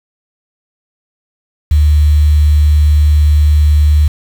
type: tone with quantisation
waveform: sine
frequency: 74.8 Hz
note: D2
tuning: 32 cents sharp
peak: -5 dBFS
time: 1.71-4.08 s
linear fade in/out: 5 ms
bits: 5
effects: none